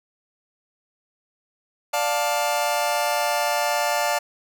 sawtooth chord, D minor, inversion none, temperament just, 587.3 / 704.8 / 881 Hz, D5 / F5 / A5, 0 / +16 / +2 cents, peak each -21 dBFS, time 1.93-4.19 s, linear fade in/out 10 ms, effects none

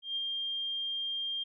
sine tone with ADSR envelope, 3200 Hz, G7, 35 cents sharp, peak -30 dBFS, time 0.02-1.44 s, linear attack 140 ms, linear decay 34 ms, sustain -2 dB, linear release 14 ms, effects none

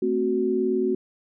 sine chord, F# diminished, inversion first, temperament equal with one note detuned, 222.9 / 261.6 / 370 Hz, A3 / C4 / F#4, +23 / 0 / 0 cents, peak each -28 / -27 / -22 dBFS, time 0.02-0.95 s, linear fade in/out 5 ms, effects none

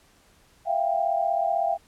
sine tone cluster, 665 / 701 / 791 Hz, E5 / F5 / G5, +15 / +6 / +15 cents, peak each -26 dBFS, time 0.65-1.78 s, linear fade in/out 50 ms, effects pink hiss -59 dBFS RMS until 1.87 s + low-pass 12000 Hz 12 dB/octave

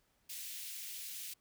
white high-pass noise, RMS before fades -45 dBFS, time 0.29-1.34 s, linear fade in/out 10 ms, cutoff 2200 Hz, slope 24 dB/octave, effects pink hiss -75 dBFS RMS until 1.4 s

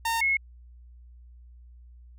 sawtooth / sine tone pair in turn, 915 / 2176 Hz, A#5 / C#7, -32 / -33 cents, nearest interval octave + minor third, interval 1499 cents, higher second, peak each -21 dBFS, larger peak neither, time 0.05-0.21 / 0.21-0.37 s, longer neither, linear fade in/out 5 ms, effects added 60 Hz sine -47 dBFS peak until 2.18 s

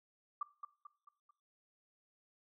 sine tone with echo, 1174.7 Hz, D6, in tune, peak -34 dBFS, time 0.41-0.43 s, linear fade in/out 5 ms, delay 220 ms, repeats 4, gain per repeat -7 dB, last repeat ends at 1.31 s, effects noise-tail reverb RT60 0.5 s tail -20 dB re dry

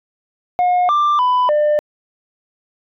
sine tone with pitch steps, 719 / 1183 / 997 / 598 Hz, F#5 / D6 / B5 / D5, -50 / +12 / +16 / +31 cents, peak -9 dBFS, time 0.59-1.79 s, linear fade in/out 0 ms, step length 300 ms, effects tanh soft clip ceiling -11 dBFS

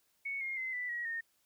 sine tone with pitch steps, 2217 / 2135 / 2057 / 1980.8 / 1907.8 / 1837.5 Hz, C#7 / C7 / C7 / B6 / A#6 / A#6, 0 / +34 / -30 / +5 / +40 / -25 cents, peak -35 dBFS, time 0.25-1.21 s, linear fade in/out 10 ms, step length 160 ms, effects white hiss -74 dBFS RMS until 1.45 s

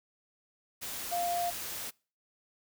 sine tone in noise, 698.5 Hz, F5, in tune, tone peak -29 dBFS, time 1.11-1.51 s, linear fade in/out 20 ms, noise white, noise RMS -39 dBFS, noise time 0.81-1.91 s, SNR +7 dB, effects noise-tail reverb RT60 0.4 s tail -26 dB re dry

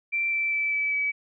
sine tone with pitch steps, 2349 / 2333 / 2317 / 2301 / 2285 Hz, D7 / D7 / D7 / D7 / D7, 0 / -12 / -24 / -36 / -48 cents, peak -23 dBFS, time 0.12-1.12 s, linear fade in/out 20 ms, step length 200 ms, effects none

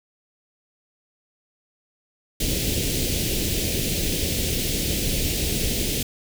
pink band-stop noise, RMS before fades -24 dBFS, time 2.4-6.03 s, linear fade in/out 5 ms, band 500 to 2500 Hz, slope 24 dB/octave, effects none

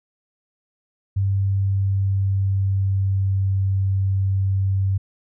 sine tone with pitch glide, 98 to 96.71 Hz, G2 to G2, 0 to -23 cents, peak -17 dBFS, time 1.16-4.98 s, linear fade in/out 10 ms, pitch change -23 cents, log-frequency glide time 1.26-3.58 s, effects none

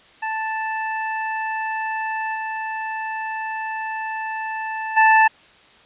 25% pulse tone with level steps, 880 Hz, A5, in tune, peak -19 / -21 / -7 dBFS, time 0.22-5.28 s, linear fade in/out 10 ms, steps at 2.34 / 4.96 s, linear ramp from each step 20 ms, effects white hiss -50 dBFS RMS until 5.85 s + resampled to 8000 Hz

